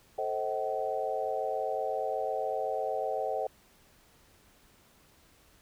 sine chord, A diminished seventh, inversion none, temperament just, 440 / 528 / 633.6 / 760.3 Hz, A4 / C5 / Eb5 / Gb5, 0 / +16 / +31 / +47 cents, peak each -36 / -35 / -35 / -34 dBFS, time 0.18-3.47 s, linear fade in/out 5 ms, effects pink hiss -62 dBFS RMS until 5.61 s

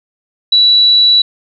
sine tone, 3935 Hz, B7, 7 cents flat, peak -5 dBFS, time 0.52-1.22 s, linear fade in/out 5 ms, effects none

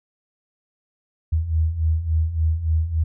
sine beating tone pair, 77.78 / 81.28 Hz, D#2 / E2, 0 / -24 cents, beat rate 3.5 Hz, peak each -24 / -19 dBFS, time 1.32-3.04 s, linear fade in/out 10 ms, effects none

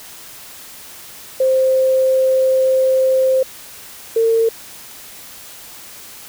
sine tone pair in turn, 523.3 / 453.6 Hz, C5 / A#4, 0 / -47 cents, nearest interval major second, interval 247 cents, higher first, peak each -11 dBFS, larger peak neither, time 1.4-3.43 / 4.16-4.49 s, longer first, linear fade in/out 5 ms, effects white hiss -37 dBFS RMS until 6.28 s

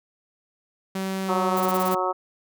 sawtooth tone with pitch glide, 191.1 to 187.71 Hz, G3 to F#3, -44 to +25 cents, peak -22 dBFS, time 0.95-1.95 s, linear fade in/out 5 ms, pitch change -31 cents, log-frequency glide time 1.36-1.84 s
harmonic tone, 184.4 Hz, F#3, 6 cents flat, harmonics 2 / 3 / 4 / 5 / 6 / 7, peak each -29 / -29 / -29 / -29 / -29 / -29 dBFS, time 1.28-2.13 s, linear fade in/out 20 ms
violet noise bursts, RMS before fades -32 dBFS, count 7, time 1.57-1.941 s, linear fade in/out 0 ms, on 29 ms, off 28 ms
effects none

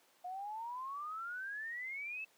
sine exponential sweep, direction up, 711 to 2655 Hz, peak -40 dBFS, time 0.24-2.25 s, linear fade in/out 10 ms, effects pink hiss -68 dBFS RMS until 2.37 s + high-pass 400 Hz 12 dB/octave

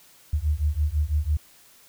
sine beating tone pair, 72.3 / 78.3 Hz, D2 / D#2, -27 / +11 cents, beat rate 6 Hz, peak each -24 / -24 dBFS, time 0.33-1.37 s, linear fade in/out 5 ms, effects white hiss -54 dBFS RMS until 1.88 s

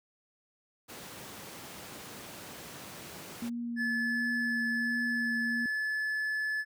pink high-pass noise, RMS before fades -46 dBFS, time 0.88-3.5 s, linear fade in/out 20 ms, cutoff 140 Hz, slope 12 dB/octave
sine tone with vibrato, 234.9 Hz, A#3, 13 cents sharp, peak -33 dBFS, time 3.42-5.66 s, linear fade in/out 2 ms, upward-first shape triangle, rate 1.4 Hz, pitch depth 22 cents each way
triangle tone, 1726 Hz, A6, 34 cents flat, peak -28 dBFS, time 3.76-6.65 s, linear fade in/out 50 ms
effects none

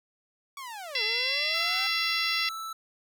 sawtooth linear two-way sweep, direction down then up, 1143 to 418.8 to 792 Hz, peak -34 dBFS, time 0.57-1.87 s, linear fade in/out 2 ms, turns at 1.03 s
harmonic tone, 678 Hz, E5, 49 cents sharp, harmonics 3 / 4 / 5 / 6 / 7 / 8, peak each -31 / -32 / -33 / -34 / -34 / -35 dBFS, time 0.95-2.49 s, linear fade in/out 2 ms
square tone, 1318 Hz, E6, 1 cent flat, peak -35 dBFS, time 1.54-2.73 s, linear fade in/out 5 ms
effects none

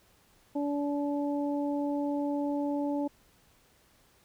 harmonic tone, 287.7 Hz, D4, 36 cents flat, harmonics 1 / 2 / 3, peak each -29 / -35 / -39 dBFS, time 0.55-3.08 s, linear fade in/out 10 ms, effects pink hiss -64 dBFS RMS until 4.24 s

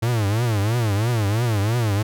45% pulse tone with vibrato, 110 Hz, A2, in tune, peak -18 dBFS, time 0.02-2.03 s, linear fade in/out 10 ms, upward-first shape triangle, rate 3 Hz, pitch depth 220 cents each way, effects none

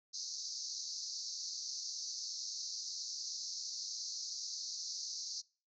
white band-pass noise, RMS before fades -43 dBFS, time 0.13-5.42 s, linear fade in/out 20 ms, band 4200 to 6400 Hz, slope 96 dB/octave, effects noise-tail reverb RT60 0.4 s tail -25 dB re dry

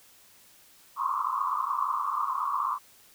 pink band-pass noise, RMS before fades -29 dBFS, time 0.96-2.79 s, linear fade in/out 50 ms, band 1000 to 1200 Hz, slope 96 dB/octave, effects white hiss -57 dBFS RMS until 3.14 s

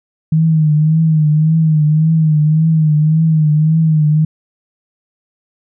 sine tone with vibrato, 156.2 Hz, D#3, 7 cents sharp, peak -8 dBFS, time 0.32-4.25 s, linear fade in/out 5 ms, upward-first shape triangle, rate 1.8 Hz, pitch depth 72 cents each way, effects none

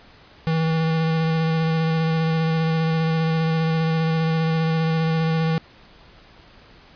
square tone with vibrato, 161.5 Hz, E3, 35 cents flat, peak -19 dBFS, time 0.47-5.58 s, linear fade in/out 0 ms, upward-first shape square, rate 15 Hz, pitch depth 12 cents each way, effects pink hiss -49 dBFS RMS until 6.95 s + resampled to 11025 Hz

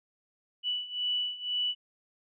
sine beating tone pair, 2960 / 2962 Hz, F#7 / F#7, 0 / +1 cents, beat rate 2 Hz, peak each -34 / -31 dBFS, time 0.63-1.75 s, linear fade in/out 50 ms, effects none

